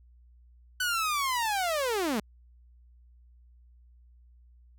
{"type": "linear sweep", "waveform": "sawtooth", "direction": "down", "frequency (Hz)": [1507, 194.8], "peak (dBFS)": -23, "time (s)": [0.8, 2.2], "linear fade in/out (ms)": 5, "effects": ["added 60 Hz sine -54 dBFS peak until 4.78 s"]}